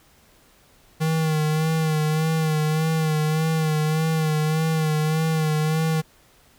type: tone with vibrato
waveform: square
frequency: 156.9 Hz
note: D#3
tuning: 15 cents sharp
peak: -20 dBFS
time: 1-6.02 s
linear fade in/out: 20 ms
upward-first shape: sine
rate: 1.7 Hz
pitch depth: 41 cents each way
effects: pink hiss -56 dBFS RMS until 6.58 s